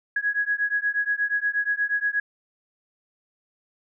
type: beating tone pair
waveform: sine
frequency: 1661.2 / 1669.6 Hz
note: G#6 / G#6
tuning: 0 / +9 cents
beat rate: 8.4 Hz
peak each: -25 dBFS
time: 0.16-2.2 s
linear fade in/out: 5 ms
effects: none